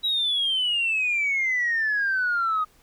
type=exponential sweep; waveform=sine; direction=down; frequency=3889 to 1239 Hz; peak=-20 dBFS; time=0.03-2.65 s; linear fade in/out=20 ms; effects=tanh soft clip ceiling -17 dBFS + pink hiss -59 dBFS RMS until 2.82 s